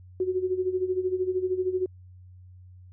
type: tone with tremolo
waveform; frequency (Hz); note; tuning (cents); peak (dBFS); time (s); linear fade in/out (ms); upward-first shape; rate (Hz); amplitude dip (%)
sine; 370; F#4; 0; -21; 0.2-1.86; 2; sine; 13; 75
effects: added 91 Hz sine -46 dBFS peak until 2.92 s